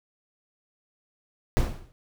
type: noise with exponential decay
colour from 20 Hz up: brown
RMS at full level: -18 dBFS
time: 1.57-1.92 s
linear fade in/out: 0 ms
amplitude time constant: 76 ms
effects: none